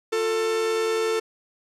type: tone pair together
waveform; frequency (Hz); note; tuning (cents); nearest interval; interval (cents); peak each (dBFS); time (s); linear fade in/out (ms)
45% pulse; 354.7 / 445.3; F4 / A4; +27 / +21; major third; 394; -31 / -22; 0.12-1.2; 10
effects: low-pass 9000 Hz 12 dB/octave + 10-bit